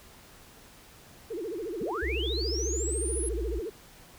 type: tone with vibrato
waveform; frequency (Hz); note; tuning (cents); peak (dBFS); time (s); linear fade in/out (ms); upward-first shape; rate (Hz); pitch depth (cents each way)
sine; 391; G4; -4; -32; 1.3-3.7; 10; sine; 14; 300
type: linear sweep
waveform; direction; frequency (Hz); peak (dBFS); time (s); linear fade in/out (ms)
sine; up; 130.81 to 10740; -32; 1.81-3.29; 5
type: tone with pitch glide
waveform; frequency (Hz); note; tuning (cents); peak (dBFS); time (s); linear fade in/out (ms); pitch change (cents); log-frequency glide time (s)
sine; 65.41 to 58.61; C2 to A#1; 0 to +10; -30; 2.02-3.6; 10; -190; 3.14-3.27
effects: pink hiss -53 dBFS RMS until 4.18 s